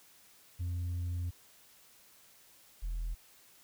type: tone pair in turn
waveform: sine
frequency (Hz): 87.7 / 41.39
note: F2 / E1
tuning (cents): +8 / +8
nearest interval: octave + minor second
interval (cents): 1300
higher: first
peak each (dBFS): -30 / -31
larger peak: first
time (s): 0.59-1.31 / 2.82-3.15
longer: first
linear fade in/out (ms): 20
effects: tanh soft clip ceiling -32 dBFS + white hiss -61 dBFS RMS until 3.63 s